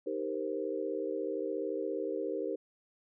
sine chord, C minor seventh, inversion first, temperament equal, 311.1 / 392 / 466.2 / 523.3 Hz, Eb4 / G4 / Bb4 / C5, 0 / 0 / 0 / 0 cents, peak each -39 / -37 / -37 / -39 dBFS, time 0.06-2.56 s, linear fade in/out 10 ms, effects none

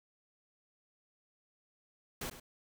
pink noise with echo, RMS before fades -40 dBFS, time 2.21-2.3 s, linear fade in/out 5 ms, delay 100 ms, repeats 1, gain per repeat -12 dB, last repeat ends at 2.4 s, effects none

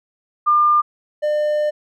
sine / triangle tone pair in turn, 1200 / 600 Hz, D6 / D5, +37 / +37 cents, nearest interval octave, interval 1200 cents, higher first, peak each -11 / -14 dBFS, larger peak first, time 0.46-0.82 / 1.22-1.71 s, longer second, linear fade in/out 20 ms, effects none

